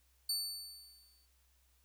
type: tone with exponential decay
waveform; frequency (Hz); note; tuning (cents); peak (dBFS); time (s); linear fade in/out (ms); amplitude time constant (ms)
sawtooth; 4500; C#8; +25; -29; 0.29-1.26; 5; 210
effects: added 64 Hz sine -70 dBFS peak until 1.84 s + white hiss -74 dBFS RMS until 1.84 s